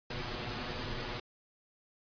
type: noise with comb filter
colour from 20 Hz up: pink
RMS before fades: -38 dBFS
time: 0.1-1.2 s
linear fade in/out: 5 ms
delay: 8.2 ms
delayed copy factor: +0.95
effects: resampled to 11025 Hz